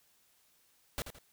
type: noise with echo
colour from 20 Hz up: pink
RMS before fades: -36 dBFS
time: 0.98-1.02 s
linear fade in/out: 0 ms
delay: 83 ms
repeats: 2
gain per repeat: -9 dB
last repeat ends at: 1.186 s
effects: white hiss -69 dBFS RMS until 1.32 s